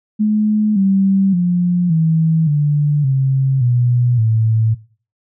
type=tone with pitch steps; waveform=sine; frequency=212.8 / 194.01 / 176.89 / 161.27 / 147.04 / 134.06 / 122.22 / 111.43 Hz; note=G#3 / G3 / F3 / E3 / D3 / C3 / B2 / A2; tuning=+42 / -18 / +22 / -38 / +2 / +42 / -18 / +22 cents; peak=-11 dBFS; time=0.19-4.75 s; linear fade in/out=20 ms; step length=570 ms; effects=noise-tail reverb RT60 0.4 s tail -19 dB re dry